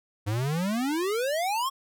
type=exponential sweep; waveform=square; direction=up; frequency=99.2 to 1117 Hz; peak=-26 dBFS; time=0.26-1.7 s; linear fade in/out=20 ms; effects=none